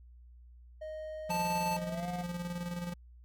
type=tone with pitch glide; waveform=triangle; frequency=622.3 to 714.8 Hz; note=D#5 to F5; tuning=0 to +40 cents; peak=-37 dBFS; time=0.81-2.23 s; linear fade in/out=10 ms; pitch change=+240 cents; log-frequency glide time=1.87-2.08 s
type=tone with tremolo; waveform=square; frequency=174.61 Hz; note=F3; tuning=in tune; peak=-35 dBFS; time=1.29-2.94 s; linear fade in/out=10 ms; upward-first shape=square; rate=19 Hz; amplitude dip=45%
type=tone; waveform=square; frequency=880 Hz; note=A5; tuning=in tune; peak=-32 dBFS; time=1.3-1.77 s; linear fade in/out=5 ms
effects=added 60 Hz sine -52 dBFS peak until 3.24 s